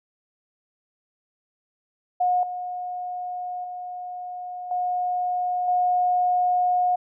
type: tone with level steps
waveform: sine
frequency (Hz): 722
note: F#5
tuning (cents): -43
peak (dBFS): -18 / -28 / -31 / -22 / -18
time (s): 2.2-6.96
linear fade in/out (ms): 10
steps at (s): 2.43 / 3.64 / 4.71 / 5.68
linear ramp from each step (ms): 2
effects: none